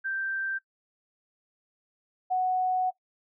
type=tone pair in turn; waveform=sine; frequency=1568 / 740 Hz; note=G6 / F#5; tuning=0 / 0 cents; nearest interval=octave + minor second; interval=1300 cents; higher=first; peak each=-28 / -23 dBFS; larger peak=second; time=0.04-0.59 / 2.3-2.91 s; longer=second; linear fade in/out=20 ms; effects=noise-tail reverb RT60 0.1 s tail -19 dB re dry